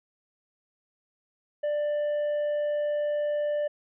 triangle tone, 591 Hz, D5, 11 cents sharp, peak -23 dBFS, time 1.63-3.68 s, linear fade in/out 10 ms, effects resampled to 8000 Hz

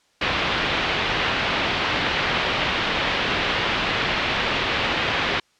white low-pass noise, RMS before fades -23 dBFS, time 0.21-5.4 s, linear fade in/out 5 ms, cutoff 3400 Hz, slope 24 dB/octave, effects white hiss -62 dBFS RMS until 5.59 s + low-pass 6000 Hz 12 dB/octave

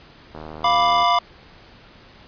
click train, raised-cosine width 1 ms, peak -21 dBFS, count 54, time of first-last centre 0.35-1.03 s, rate 77.9 Hz
square chord, B diminished, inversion second, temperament equal, 698.5 / 987.8 / 1174.7 Hz, F5 / B5 / D6, 0 / 0 / 0 cents, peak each -20 dBFS, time 0.64-1.19 s, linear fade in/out 5 ms
effects pink hiss -47 dBFS RMS until 2.27 s + resampled to 11025 Hz

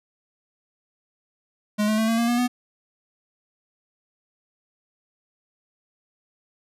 square tone with pitch steps, 209.7 / 215.5 / 221.4 / 227.5 / 233.8 / 240.2 / 246.8 Hz, G#3 / A3 / A3 / A#3 / A#3 / B3 / B3, +17 / -36 / +11 / -42 / +5 / -48 / -1 cents, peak -20 dBFS, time 1.78-2.48 s, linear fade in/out 20 ms, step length 100 ms, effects resampled to 32000 Hz

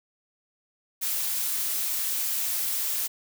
blue noise, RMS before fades -28 dBFS, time 1.01-3.08 s, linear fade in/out 20 ms, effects none

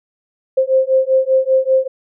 sine beating tone pair, 523.3 / 528.4 Hz, C5 / C5, 0 / +17 cents, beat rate 5.1 Hz, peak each -14 dBFS, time 0.57-1.88 s, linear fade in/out 10 ms, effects none

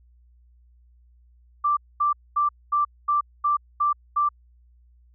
sine tone bursts, 1174.7 Hz, D6, in tune, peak -18 dBFS, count 8, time 1.64-4.29 s, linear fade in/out 10 ms, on 130 ms, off 230 ms, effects added 60 Hz sine -53 dBFS peak until 5.14 s

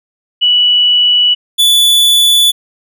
sine / 45% pulse tone pair in turn, 2949 / 3463 Hz, F#7 / A7, -6 / -28 cents, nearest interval minor third, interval 278 cents, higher second, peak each -6 dBFS, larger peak neither, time 0.41-1.35 / 1.58-2.52 s, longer neither, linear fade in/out 20 ms, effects none

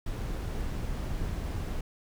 brown noise, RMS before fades -33 dBFS, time 0.06-1.81 s, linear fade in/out 5 ms, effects none

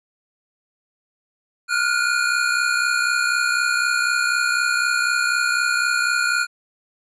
square tone cluster, 1403 / 1467 / 2434 Hz, F6 / F#6 / D#7, +8 / -15 / -39 cents, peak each -21 / -23 / -27 dBFS, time 1.68-6.47 s, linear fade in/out 50 ms, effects resampled to 22050 Hz

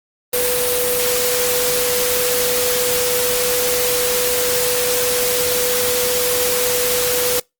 sine tone in noise, 493.9 Hz, B4, in tune, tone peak -19 dBFS, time 0.33-7.4 s, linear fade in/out 5 ms, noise white, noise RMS -19 dBFS, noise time 0.33-7.4 s, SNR -3 dB, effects noise-tail reverb RT60 0.2 s tail -26 dB re dry + Opus 32 kbps

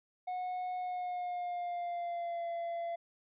triangle tone with pitch glide, 730 to 681.1 Hz, F#5 to F5, -24 to -44 cents, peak -33 dBFS, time 0.27-2.96 s, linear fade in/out 10 ms, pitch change -120 cents, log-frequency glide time 0.77-2.48 s, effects resampled to 8000 Hz

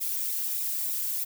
violet noise with flanger, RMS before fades -30 dBFS, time 0-1.25 s, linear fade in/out 20 ms, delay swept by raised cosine 0.63 to 2.43 ms, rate 3.3 Hz, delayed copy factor -0.7, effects none

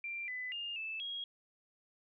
sine tone with pitch steps, 2367 / 2004 / 2821 / 2630 / 3286 Hz, D7 / B6 / F7 / E7 / G#7, +13 / +25 / +17 / -5 / -19 cents, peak -38 dBFS, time 0.04-1.24 s, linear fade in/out 2 ms, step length 240 ms, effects none

